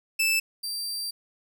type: tone pair in turn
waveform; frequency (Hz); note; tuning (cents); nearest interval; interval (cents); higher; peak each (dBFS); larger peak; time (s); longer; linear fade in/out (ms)
sawtooth; 2637 / 4699; E7 / D8; 0 / 0; minor seventh; 1000; second; -18 / -27; first; 0.19-0.4 / 0.63-1.11; second; 10
effects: none

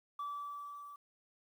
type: tone with level ramp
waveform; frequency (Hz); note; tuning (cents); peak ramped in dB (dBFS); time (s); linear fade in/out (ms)
sine; 1156; D6; -28; -35 to -48; 0.19-0.96; 5
effects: tanh soft clip ceiling -36 dBFS + 11-bit

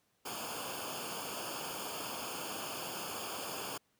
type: noise with comb filter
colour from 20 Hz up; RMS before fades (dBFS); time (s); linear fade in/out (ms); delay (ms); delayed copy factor
pink; -41; 0.25-3.78; 10; 0.51; -0.85
effects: pink hiss -75 dBFS RMS until 3.99 s + high-pass 100 Hz 12 dB/octave

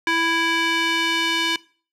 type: tone with band-pass filter sweep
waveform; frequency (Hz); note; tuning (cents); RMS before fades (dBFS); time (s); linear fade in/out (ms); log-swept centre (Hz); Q
square; 330.4; E4; +4; -21; 0.07-1.56; 2; 2000 to 3000; 1.5
effects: noise-tail reverb RT60 0.4 s tail -20 dB re dry

